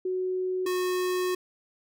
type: tone pair in turn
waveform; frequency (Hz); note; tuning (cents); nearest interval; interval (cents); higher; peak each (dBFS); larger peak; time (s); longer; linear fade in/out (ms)
sine / square; 370 / 364.7; F#4 / F#4; 0 / -25; unison; 25; first; -26; neither; 0.05-0.66 / 0.66-1.35; second; 5
effects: none